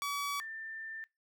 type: tone pair in turn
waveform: sawtooth / sine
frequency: 1140 / 1786.4 Hz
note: C#6 / A6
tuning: +48 / +26 cents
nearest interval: minor sixth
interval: 778 cents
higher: second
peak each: -30 / -40 dBFS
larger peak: first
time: 0.02-0.4 / 0.4-1.04 s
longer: second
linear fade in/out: 0 ms
effects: noise-tail reverb RT60 0.2 s tail -23 dB re dry